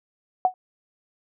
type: tone with exponential decay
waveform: sine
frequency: 740 Hz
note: F#5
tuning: in tune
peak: -11 dBFS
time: 0.45-0.54 s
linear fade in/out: 1 ms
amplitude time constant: 19 ms
effects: none